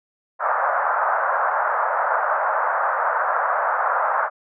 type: band-pass noise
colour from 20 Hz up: white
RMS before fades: -21 dBFS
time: 0.39-4.3 s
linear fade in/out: 50 ms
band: 570 to 1500 Hz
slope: 48 dB/octave
effects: none